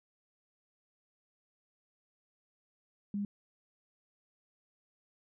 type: tone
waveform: sine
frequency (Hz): 202.9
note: G#3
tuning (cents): -40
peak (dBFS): -32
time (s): 3.14-3.25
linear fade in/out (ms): 2
effects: none